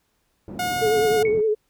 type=band-pass noise; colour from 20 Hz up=pink; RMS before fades=-35 dBFS; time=0.48-1.41 s; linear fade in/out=2 ms; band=120 to 360 Hz; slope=12 dB/octave
type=tone; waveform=sawtooth; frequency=721 Hz; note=F#5; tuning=45 cents flat; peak=-19 dBFS; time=0.59-1.23 s; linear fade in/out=5 ms
type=tone with vibrato; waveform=sine; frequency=432.6 Hz; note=A4; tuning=29 cents flat; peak=-17 dBFS; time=0.81-1.55 s; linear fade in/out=20 ms; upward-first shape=sine; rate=9.7 Hz; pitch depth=52 cents each way
type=tone with exponential decay; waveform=sine; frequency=2217 Hz; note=C#7; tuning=in tune; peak=-24 dBFS; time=1.25-1.47 s; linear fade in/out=2 ms; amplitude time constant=46 ms
effects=pink hiss -69 dBFS RMS until 1.69 s